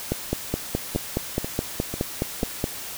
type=two click trains; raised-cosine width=2 ms; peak=-15 / -9 dBFS; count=4 / 13; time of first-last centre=0.95-2.435 / 0.12-2.641 s; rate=2.02 / 4.76 Hz; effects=white hiss -35 dBFS RMS until 2.97 s

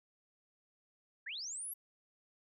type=linear sweep; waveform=sine; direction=up; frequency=1539 to 11750 Hz; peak=-40 dBFS; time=1.26-1.74 s; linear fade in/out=10 ms; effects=none

